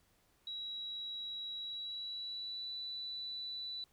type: tone with pitch glide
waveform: sine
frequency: 3879 to 3970 Hz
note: B7 to B7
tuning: -32 to +8 cents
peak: -40 dBFS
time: 0.47-3.84 s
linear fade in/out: 2 ms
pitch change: +40 cents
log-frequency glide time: 1.55-2.72 s
effects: pink hiss -72 dBFS RMS until 3.92 s